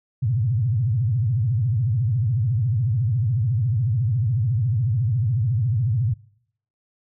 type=tone with vibrato; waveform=sine; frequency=116.54 Hz; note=A#2; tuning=in tune; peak=-18 dBFS; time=0.22-6.14 s; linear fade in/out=10 ms; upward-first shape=sine; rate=14 Hz; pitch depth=280 cents each way; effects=noise-tail reverb RT60 0.7 s tail -25 dB re dry